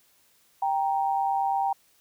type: tone pair together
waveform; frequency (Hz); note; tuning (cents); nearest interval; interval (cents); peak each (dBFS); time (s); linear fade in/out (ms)
sine; 786 / 934.7; G5 / A#5; +4 / +4; minor third; 300; -24 / -28; 0.62-1.73; 5
effects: white hiss -63 dBFS RMS until 2 s